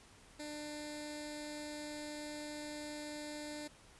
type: tone with notch filter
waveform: 10% pulse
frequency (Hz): 298.4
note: D4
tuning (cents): +28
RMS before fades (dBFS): -45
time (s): 0.39-3.68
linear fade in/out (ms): 10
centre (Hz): 1200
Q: 0.74
effects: pink hiss -61 dBFS RMS until 3.99 s + resampled to 24000 Hz